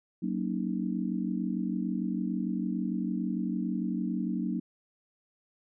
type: chord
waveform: sine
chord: D# minor seventh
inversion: first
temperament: just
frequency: 186.68 / 233.3 / 280 / 311.1 Hz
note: F#3 / A#3 / C#4 / D#4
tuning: +16 / +2 / +18 / 0 cents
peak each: -32 / -33 / -37 / -36 dBFS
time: 0.22-4.6 s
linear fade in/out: 10 ms
effects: none